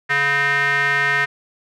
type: tone with band-pass filter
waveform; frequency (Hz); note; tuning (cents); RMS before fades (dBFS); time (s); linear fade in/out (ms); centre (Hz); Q
square; 141.3; C#3; +34; -18; 0.09-1.26; 20; 1800; 5.4
effects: none